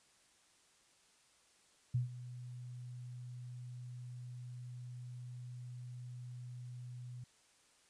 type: tone with ADSR envelope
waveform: sine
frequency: 123.47 Hz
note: B2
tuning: in tune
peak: -29 dBFS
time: 1.94-7.24 s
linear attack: 10 ms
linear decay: 130 ms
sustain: -16 dB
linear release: 4 ms
effects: white hiss -69 dBFS RMS until 7.89 s + resampled to 22050 Hz